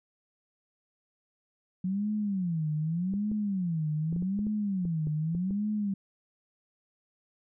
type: tone with vibrato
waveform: sine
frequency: 179.8 Hz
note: F#3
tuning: 49 cents flat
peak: -27 dBFS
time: 1.84-5.94 s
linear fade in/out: 5 ms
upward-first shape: sine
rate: 0.84 Hz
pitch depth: 290 cents each way
type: clicks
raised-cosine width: 3 ms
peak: -27 dBFS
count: 11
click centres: 3.138 / 3.316 / 4.127 / 4.163 / 4.224 / 4.391 / 4.468 / 4.853 / 5.071 / 5.35 / 5.508 s
effects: none